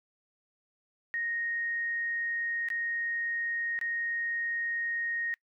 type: tone with dropouts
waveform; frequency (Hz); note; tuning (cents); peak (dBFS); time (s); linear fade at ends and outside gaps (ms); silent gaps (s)
sine; 1864.7; A#6; 0; -30; 1.14-5.34; 0; 2.686-2.702 / 3.79-3.813
effects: noise-tail reverb RT60 0.1 s tail -23 dB re dry